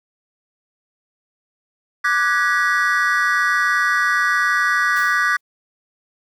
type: chord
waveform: triangle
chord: G# half-diminished seventh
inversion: second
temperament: equal with one note detuned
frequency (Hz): 1174.7 / 1480 / 1661.2 / 1933.8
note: D6 / F#6 / G#6 / B6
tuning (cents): 0 / 0 / 0 / -37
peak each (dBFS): -19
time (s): 2.04-5.37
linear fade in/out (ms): 10
type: noise with exponential decay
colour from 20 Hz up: white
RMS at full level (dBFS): -34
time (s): 4.96-5.41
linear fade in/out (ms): 5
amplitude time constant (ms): 96
effects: none